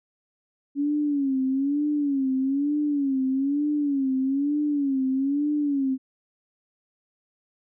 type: tone with vibrato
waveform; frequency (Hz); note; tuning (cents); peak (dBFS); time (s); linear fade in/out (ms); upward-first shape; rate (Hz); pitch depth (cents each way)
sine; 279.2; C#4; +13; -21; 0.75-5.98; 50; sine; 1.1; 110
effects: none